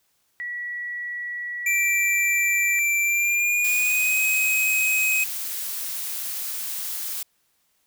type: tone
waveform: sine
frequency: 1937 Hz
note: B6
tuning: 34 cents flat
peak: -28 dBFS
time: 0.4-2.79 s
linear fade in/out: 0 ms
type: tone with pitch glide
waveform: square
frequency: 2349 to 2532 Hz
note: D7 to D#7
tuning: 0 to +30 cents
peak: -20 dBFS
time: 1.66-5.24 s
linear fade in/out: 5 ms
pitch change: +130 cents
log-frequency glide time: 3.03-4.22 s
type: noise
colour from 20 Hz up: blue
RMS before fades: -30 dBFS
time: 3.64-7.23 s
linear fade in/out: 5 ms
effects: white hiss -68 dBFS RMS until 7.86 s